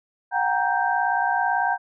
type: tone cluster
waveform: sine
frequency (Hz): 731 / 789 / 936 / 1568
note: F#5 / G5 / A#5 / G6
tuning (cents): -21 / +11 / +7 / 0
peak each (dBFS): -25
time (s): 0.31-1.78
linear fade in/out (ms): 50
effects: none